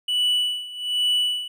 triangle tone with tremolo, 2960 Hz, F#7, in tune, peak -16 dBFS, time 0.08-1.48 s, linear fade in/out 5 ms, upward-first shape sine, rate 1.2 Hz, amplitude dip 85%, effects none

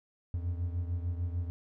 triangle beating tone pair, 85.6 / 92.3 Hz, F2 / F#2, -34 / -4 cents, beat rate 6.7 Hz, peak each -30 / -36 dBFS, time 0.34-1.5 s, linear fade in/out 0 ms, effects none

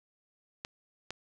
clicks, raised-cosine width 0.2 ms, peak -20 dBFS, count 2, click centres 0.649 / 1.106 s, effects none

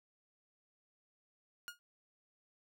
sawtooth tone with exponential decay, 1431 Hz, F6, 42 cents sharp, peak -36 dBFS, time 1.68-1.79 s, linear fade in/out 0 ms, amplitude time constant 23 ms, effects none

